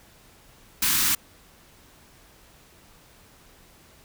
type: band-stop noise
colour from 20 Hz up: white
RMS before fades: -22 dBFS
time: 0.82-1.15 s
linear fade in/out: 5 ms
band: 350 to 920 Hz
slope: 48 dB/octave
effects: pink hiss -54 dBFS RMS until 4.04 s